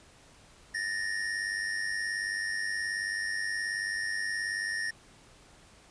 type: tone pair together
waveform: square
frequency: 1760 / 1858.7 Hz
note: A6 / A#6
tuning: 0 / -6 cents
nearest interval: minor second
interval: 94 cents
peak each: -36 / -33 dBFS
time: 0.74-4.91 s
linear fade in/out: 10 ms
effects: pink hiss -57 dBFS RMS until 5.9 s + resampled to 22050 Hz